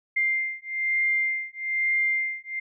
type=beating tone pair; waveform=sine; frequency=2100 / 2101.1 Hz; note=C7 / C7; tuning=+6 / +7 cents; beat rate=1.1 Hz; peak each=-26 dBFS; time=0.16-2.6 s; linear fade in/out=10 ms; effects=none